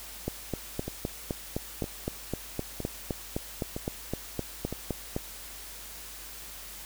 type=two click trains; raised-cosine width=2 ms; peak=-20 / -16 dBFS; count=5 / 20; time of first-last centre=0.88-4.726 / 0.28-5.164 s; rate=1.04 / 3.89 Hz; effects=added 50 Hz sine -51 dBFS peak until 6.85 s + white hiss -44 dBFS RMS until 6.85 s